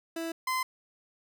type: tone pair in turn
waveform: 30% pulse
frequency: 329.6 / 1030.8 Hz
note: E4 / C6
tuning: 0 / -26 cents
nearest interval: octave + minor sixth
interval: 1974 cents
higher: second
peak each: -30 / -25 dBFS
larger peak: second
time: 0.16-0.32 / 0.47-0.63 s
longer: neither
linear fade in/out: 5 ms
effects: none